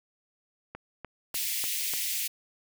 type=click train; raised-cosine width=0.5 ms; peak=-24 dBFS; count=5; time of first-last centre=0.75-1.937 s; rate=3.37 Hz
type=high-pass noise; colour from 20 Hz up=white; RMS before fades=-31 dBFS; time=1.34-2.28 s; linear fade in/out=10 ms; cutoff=2000 Hz; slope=48 dB/octave
effects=none